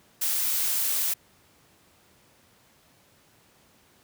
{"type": "noise", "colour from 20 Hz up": "blue", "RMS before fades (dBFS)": -26, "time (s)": [0.21, 1.14], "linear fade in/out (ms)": 10, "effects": ["pink hiss -60 dBFS RMS until 4.03 s", "high-pass 80 Hz 12 dB/octave"]}